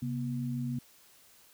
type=tone pair together; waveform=sine; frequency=133.33 / 240.6 Hz; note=C3 / B3; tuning=+33 / -45 cents; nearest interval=minor seventh; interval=1022 cents; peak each=-34 / -34 dBFS; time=0.02-0.79 s; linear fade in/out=5 ms; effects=white hiss -60 dBFS RMS until 1.53 s